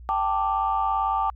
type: chord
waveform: sine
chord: G suspended second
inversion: none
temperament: just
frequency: 784 / 882 / 1176 Hz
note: G5 / A5 / D6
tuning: 0 / +4 / +2 cents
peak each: -25 dBFS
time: 0.09-1.3 s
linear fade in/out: 0 ms
effects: tanh soft clip ceiling -13 dBFS + added 60 Hz sine -40 dBFS peak until 1.35 s